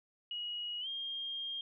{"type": "tone with pitch glide", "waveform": "sine", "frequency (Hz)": [2900, 3218], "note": ["F#7", "G7"], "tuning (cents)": [-35, 45], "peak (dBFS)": -37, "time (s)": [0.31, 1.61], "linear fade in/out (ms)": 2, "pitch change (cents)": 180, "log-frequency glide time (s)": [0.8, 0.88], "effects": []}